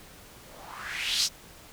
violet noise with low-pass filter sweep, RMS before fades -31 dBFS, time 0.44-1.29 s, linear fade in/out 50 ms, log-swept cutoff 420 to 5600 Hz, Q 3.2, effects pink hiss -50 dBFS RMS until 1.72 s

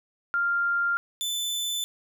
sine / sawtooth tone pair in turn, 1395 / 3515 Hz, F6 / A7, -2 / -2 cents, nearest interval octave + major third, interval 1600 cents, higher second, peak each -22 / -24 dBFS, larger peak first, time 0.34-0.97 / 1.21-1.84 s, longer neither, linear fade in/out 0 ms, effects none

